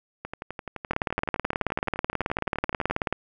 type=two click trains; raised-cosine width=0.5 ms; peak=-9 / -18 dBFS; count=42 / 32; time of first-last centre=0.91-3.126 / 0.25-2.9 s; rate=18.5 / 11.7 Hz; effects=none